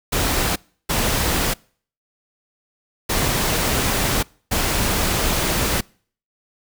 pink noise bursts at uneven times, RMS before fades -20 dBFS, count 4, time 0.12-0.56 / 0.89-1.54 / 3.09-4.23 / 4.51-5.81 s, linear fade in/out 10 ms, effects noise-tail reverb RT60 0.5 s tail -26 dB re dry

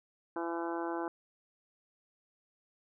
harmonic tone, 168.5 Hz, E3, 38 cents sharp, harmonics 2 / 3 / 4 / 5 / 6 / 7 / 8 / 9, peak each -36 / -43 / -43 / -41 / -43 / -49 / -48 / -47 dBFS, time 0.36-1.08 s, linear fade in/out 2 ms, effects none

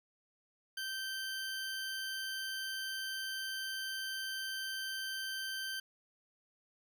20% pulse tone, 1556 Hz, G6, 13 cents flat, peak -33 dBFS, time 0.77-5.8 s, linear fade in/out 5 ms, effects none

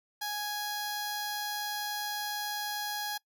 10% pulse tone with notch filter, 830.6 Hz, G#5, in tune, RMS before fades -35 dBFS, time 0.21-3.18 s, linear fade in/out 10 ms, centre 2600 Hz, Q 1.8, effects noise-tail reverb RT60 0.1 s tail -23 dB re dry

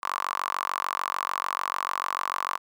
sawtooth tone with high-pass filter, 46.76 Hz, F#1, 19 cents sharp, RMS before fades -30 dBFS, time 0.02-2.58 s, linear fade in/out 20 ms, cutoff 1100 Hz, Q 8.1, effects none

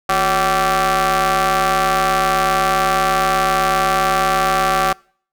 sawtooth ring-modulated tone, 199.2 Hz, G3, 28 cents sharp, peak -7 dBFS, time 0.09-4.93 s, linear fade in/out 5 ms, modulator 960 Hz, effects noise-tail reverb RT60 0.5 s tail -26 dB re dry

